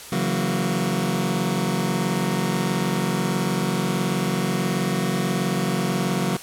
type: chord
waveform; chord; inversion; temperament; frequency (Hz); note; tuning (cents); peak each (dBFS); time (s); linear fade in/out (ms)
sawtooth; F# dominant seventh; second; just; 138.75 / 166.5 / 185 / 231.2; C#3 / E3 / F#3 / A#3; +2 / +18 / 0 / -14; -24 / -24 / -20 / -24; 0.12-6.37; 5
effects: white hiss -39 dBFS RMS until 6.42 s + low-pass 12000 Hz 12 dB/octave